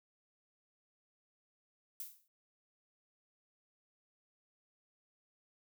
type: noise with exponential decay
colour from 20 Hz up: violet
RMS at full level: -41 dBFS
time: 2-2.28 s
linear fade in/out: 2 ms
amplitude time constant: 59 ms
effects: none